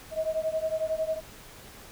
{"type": "beating tone pair", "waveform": "sine", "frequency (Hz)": [631, 642], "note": ["D#5", "E5"], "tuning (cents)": [24, -46], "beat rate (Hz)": 11, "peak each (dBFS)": [-29, -30], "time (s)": [0.11, 1.21], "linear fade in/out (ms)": 50, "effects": ["pink hiss -48 dBFS RMS until 1.91 s"]}